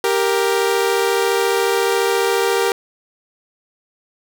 sawtooth tone pair together, 393 / 467.3 Hz, G4 / A#4, +4 / +4 cents, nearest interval minor third, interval 300 cents, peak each -14 dBFS, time 0.04-2.72 s, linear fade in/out 2 ms, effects none

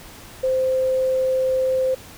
sine tone, 520 Hz, C5, 11 cents flat, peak -17 dBFS, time 0.43-1.95 s, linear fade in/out 10 ms, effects added 92 Hz sine -51 dBFS peak until 2.17 s + pink hiss -42 dBFS RMS until 2.17 s

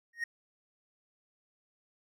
triangle tone with exponential growth, 1864.7 Hz, A#6, in tune, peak -26 dBFS, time 0.13-0.24 s, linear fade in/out 5 ms, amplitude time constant 23 ms, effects none

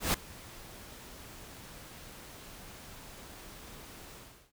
pink noise with ADSR envelope, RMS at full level -26 dBFS, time 0-4.52 s, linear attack 140 ms, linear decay 4 ms, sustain -23 dB, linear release 380 ms, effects none

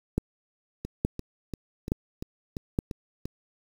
two click trains, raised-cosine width 3 ms, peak -11 / -21 dBFS, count 4 / 8, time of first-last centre 0.18-2.789 / 0.85-3.255 s, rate 1.15 / 2.91 Hz, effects 7-bit

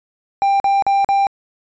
triangle tone bursts, 792 Hz, G5, 18 cents sharp, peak -10 dBFS, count 4, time 0.42-1.269 s, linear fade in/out 0 ms, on 180 ms, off 43 ms, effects resampled to 16000 Hz

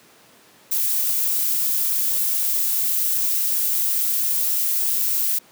violet noise, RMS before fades -21 dBFS, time 0.71-5.39 s, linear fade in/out 10 ms, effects pink hiss -51 dBFS RMS until 5.51 s + high-pass 200 Hz 12 dB/octave

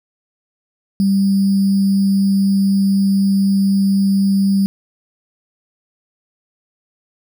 sine tone with sample-and-hold, 196 Hz, G3, in tune, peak -11 dBFS, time 1-4.66 s, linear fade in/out 0 ms, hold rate 4900 Hz, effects none

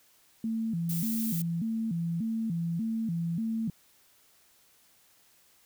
sine tone with vibrato, 194.2 Hz, G3, 16 cents flat, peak -28 dBFS, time 0.44-3.7 s, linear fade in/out 2 ms, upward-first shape square, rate 1.7 Hz, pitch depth 250 cents each way
violet noise, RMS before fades -36 dBFS, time 0.89-1.42 s, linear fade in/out 5 ms
effects white hiss -63 dBFS RMS until 5.65 s

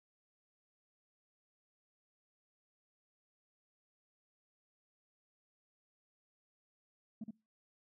sine tone with echo, 220 Hz, A3, in tune, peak -38 dBFS, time 7.21-7.24 s, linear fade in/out 5 ms, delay 69 ms, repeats 1, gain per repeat -2 dB, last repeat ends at 7.309 s, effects noise-tail reverb RT60 0.3 s tail -25 dB re dry + tanh soft clip ceiling -38 dBFS

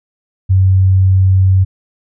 sine tone, 94.6 Hz, F#2, 39 cents sharp, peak -6 dBFS, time 0.49-1.65 s, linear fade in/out 20 ms, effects none

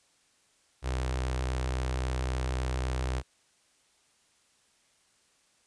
sawtooth tone with notch filter, 63.7 Hz, C2, 46 cents flat, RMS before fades -31 dBFS, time 0.82-3.23 s, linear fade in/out 50 ms, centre 210 Hz, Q 1.3, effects white hiss -67 dBFS RMS until 5.66 s + resampled to 22050 Hz

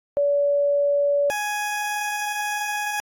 sine / 20% pulse tone pair in turn, 572 / 833.7 Hz, D5 / G#5, -46 / +6 cents, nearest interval perfect fifth, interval 652 cents, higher second, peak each -17 / -19 dBFS, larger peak first, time 0.17-1.3 / 1.3-3 s, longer second, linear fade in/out 0 ms, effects AAC 48 kbps

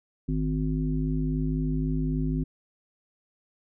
harmonic tone with a mistuned harmonic, 51.91 Hz, G#1, in tune, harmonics 1 / 3 / 5 / 7, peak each -29 / -28 / -29 / -40 dBFS, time 0.28-2.44 s, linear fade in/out 10 ms, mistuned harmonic 1, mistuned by -86 cents, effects none

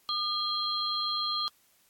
sine tone cluster, 1212 / 3266 / 4153 Hz, D#6 / G#7 / C8, -46 / -30 / -14 cents, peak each -33 / -34 / -31 dBFS, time 0.09-1.48 s, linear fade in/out 0 ms, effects white hiss -65 dBFS RMS until 1.89 s + AAC 64 kbps

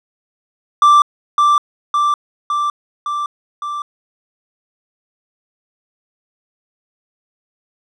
triangle tone with echo, 1174.7 Hz, D6, in tune, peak -4 dBFS, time 0.82-1.02 s, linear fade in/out 2 ms, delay 560 ms, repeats 5, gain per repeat -3 dB, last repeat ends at 3.82 s, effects resampled to 24000 Hz

